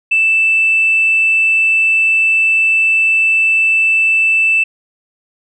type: tone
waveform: sine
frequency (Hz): 2646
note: E7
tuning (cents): +6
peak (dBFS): -8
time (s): 0.11-4.64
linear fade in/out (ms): 10
effects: tanh soft clip ceiling -4 dBFS